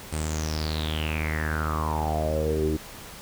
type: tone with low-pass filter sweep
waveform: sawtooth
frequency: 77.78 Hz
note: D#2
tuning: in tune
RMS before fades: -27 dBFS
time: 0.12-2.77 s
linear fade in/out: 10 ms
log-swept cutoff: 9000 to 330 Hz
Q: 9
effects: pink hiss -42 dBFS RMS until 3.21 s